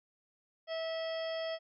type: harmonic tone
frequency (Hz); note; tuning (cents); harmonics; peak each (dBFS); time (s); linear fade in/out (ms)
650; E5; -24; 1 / 2 / 3 / 4 / 5 / 7 / 8; -35 / -50 / -46 / -54 / -46 / -54 / -50; 0.67-1.59; 50
effects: none